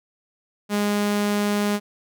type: tone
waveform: sawtooth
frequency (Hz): 206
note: G#3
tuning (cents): -14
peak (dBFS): -16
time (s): 0.69-1.8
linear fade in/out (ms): 50
effects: none